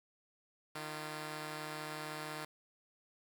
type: tone pair together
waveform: 5% pulse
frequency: 153.41 / 342.6 Hz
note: D#3 / F4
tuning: -24 / -33 cents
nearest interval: octave + major second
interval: 1391 cents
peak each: -31 / -36 dBFS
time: 0.75-2.45 s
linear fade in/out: 5 ms
effects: none